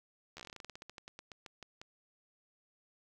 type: slowing click train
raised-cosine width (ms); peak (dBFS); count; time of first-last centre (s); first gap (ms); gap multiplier
0.2; -30; 23; 0.37-1.815; 12; 1.14
effects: 10-bit